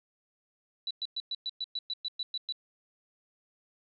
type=tone bursts; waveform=sine; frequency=3951 Hz; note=B7; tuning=in tune; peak=-31 dBFS; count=12; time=0.87-2.524 s; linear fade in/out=2 ms; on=37 ms; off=110 ms; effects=none